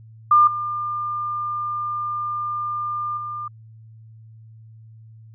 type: tone with level steps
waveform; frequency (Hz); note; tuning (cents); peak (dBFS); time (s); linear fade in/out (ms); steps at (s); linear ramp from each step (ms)
sine; 1200; D6; +37; -10 / -23 / -27; 0.31-3.48; 5; 0.47 / 3.17; 5
effects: added 111 Hz sine -42 dBFS peak until 5.34 s